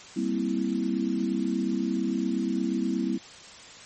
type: chord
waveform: sine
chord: C dominant seventh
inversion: second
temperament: equal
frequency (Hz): 196 / 233.1 / 261.6 / 329.6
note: G3 / Bb3 / C4 / E4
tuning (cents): 0 / 0 / 0 / 0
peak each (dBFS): -30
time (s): 0.16-3.18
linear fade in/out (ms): 10
effects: white hiss -46 dBFS RMS until 3.85 s + MP3 32 kbps